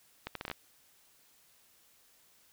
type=accelerating click train; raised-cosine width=0.3 ms; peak=-21 dBFS; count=7; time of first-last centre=0.27-0.514 s; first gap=83 ms; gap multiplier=0.7; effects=white hiss -65 dBFS RMS until 2.52 s